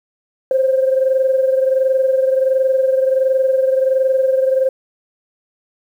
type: tone pair together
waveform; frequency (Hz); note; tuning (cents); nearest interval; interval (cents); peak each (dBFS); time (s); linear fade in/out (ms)
sine; 523.3 / 544.7; C5 / C#5; 0 / -30; minor second; 70; -12 / -19; 0.51-4.69; 2
effects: tanh soft clip ceiling -5 dBFS + 8-bit